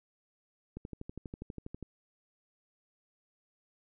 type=click train; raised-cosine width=3 ms; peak=-28 dBFS; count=14; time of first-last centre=0.77-1.827 s; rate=12.3 Hz; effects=none